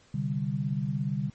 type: chord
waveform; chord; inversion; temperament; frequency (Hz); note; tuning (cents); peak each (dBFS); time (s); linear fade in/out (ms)
sine; C suspended second; none; equal with one note detuned; 129.68 / 146.83 / 196; C3 / D3 / G3; -15 / 0 / 0; -32 / -30 / -32; 0.14-1.3; 5
effects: pink hiss -60 dBFS RMS until 1.34 s + MP3 32 kbps